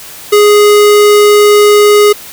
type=tone; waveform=square; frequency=415.3 Hz; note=G#4; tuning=in tune; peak=-3 dBFS; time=0.32-2.13 s; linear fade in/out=10 ms; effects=white hiss -29 dBFS RMS until 2.32 s